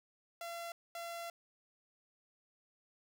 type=tone bursts at uneven times; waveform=sawtooth; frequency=681 Hz; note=F5; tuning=44 cents flat; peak=-38 dBFS; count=2; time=0.41-0.72 / 0.95-1.3 s; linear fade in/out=2 ms; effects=none